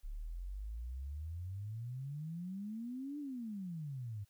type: exponential two-way sweep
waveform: sine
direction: up then down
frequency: 34.17 to 298.3 to 98 Hz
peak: -40 dBFS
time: 0.03-4.25 s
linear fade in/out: 20 ms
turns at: 3.19 s
effects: white hiss -75 dBFS RMS until 4.29 s